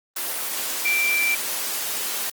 sine tone in noise, 2349 Hz, D7, in tune, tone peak -19 dBFS, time 0.85-1.35 s, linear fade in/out 5 ms, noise white, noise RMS -27 dBFS, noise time 0.16-2.3 s, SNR +5 dB, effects high-pass 300 Hz 12 dB/octave + Opus 24 kbps

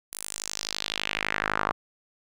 sawtooth tone with band-pass filter sweep, 51.91 Hz, G#1, in tune, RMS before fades -31 dBFS, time 0.12-1.72 s, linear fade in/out 10 ms, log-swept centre 11000 to 1100 Hz, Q 2.3, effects none

